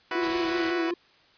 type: chord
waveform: 10% pulse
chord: E suspended second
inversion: none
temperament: equal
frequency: 329.6 / 370 / 493.9 Hz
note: E4 / F#4 / B4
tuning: 0 / 0 / 0 cents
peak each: -26 / -24 / -26 dBFS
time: 0.11-0.91 s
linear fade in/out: 2 ms
type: tone with vibrato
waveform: triangle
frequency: 340 Hz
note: F4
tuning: 46 cents flat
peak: -24 dBFS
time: 0.15-0.94 s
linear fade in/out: 5 ms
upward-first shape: sine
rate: 5.4 Hz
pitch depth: 54 cents each way
type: noise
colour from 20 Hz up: white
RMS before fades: -33 dBFS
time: 0.21-0.72 s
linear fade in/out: 20 ms
effects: white hiss -59 dBFS RMS until 1.37 s + resampled to 11025 Hz